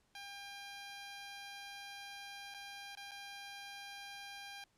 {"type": "tone with dropouts", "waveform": "10% pulse", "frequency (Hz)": 801, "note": "G5", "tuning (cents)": 37, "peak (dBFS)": -39, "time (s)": [0.15, 4.64], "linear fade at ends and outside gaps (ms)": 2, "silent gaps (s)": [[2.541, 2.545], [2.952, 2.972], [3.111, 3.116]], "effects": ["pink hiss -75 dBFS RMS until 4.77 s", "low-pass 10000 Hz 12 dB/octave"]}